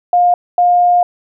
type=tone pair in turn; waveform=sine; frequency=709 / 709 Hz; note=F5 / F5; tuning=+26 / +26 cents; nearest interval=unison; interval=0 cents; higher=neither; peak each=-7 dBFS; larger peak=neither; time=0.13-0.34 / 0.58-1.03 s; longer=second; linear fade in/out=2 ms; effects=none